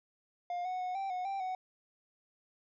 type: tone with pitch steps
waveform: triangle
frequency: 707 / 737 / 731 / 780 / 730 / 784 / 744 Hz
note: F5 / F#5 / F#5 / G5 / F#5 / G5 / F#5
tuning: +21 / -7 / -21 / -9 / -24 / 0 / +9 cents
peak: -32 dBFS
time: 0.5-1.55 s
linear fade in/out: 2 ms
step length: 150 ms
effects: resampled to 16000 Hz